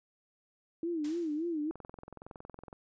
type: tone with vibrato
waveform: sine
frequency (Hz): 320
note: D#4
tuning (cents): +49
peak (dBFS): -31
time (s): 0.83-1.71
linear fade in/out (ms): 2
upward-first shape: sine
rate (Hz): 3.5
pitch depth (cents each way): 140
type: noise with exponential decay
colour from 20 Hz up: white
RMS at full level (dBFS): -46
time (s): 1.04-1.6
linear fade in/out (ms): 5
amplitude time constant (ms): 120
type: click train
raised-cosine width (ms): 1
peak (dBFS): -32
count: 23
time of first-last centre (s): 1.71-2.729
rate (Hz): 21.6
effects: resampled to 16000 Hz